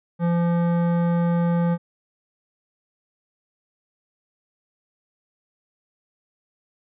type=tone with hard clipping; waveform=triangle; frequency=171.4 Hz; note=F3; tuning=32 cents flat; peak=-20 dBFS; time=0.19-1.78 s; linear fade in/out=50 ms; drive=18 dB; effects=resampled to 8000 Hz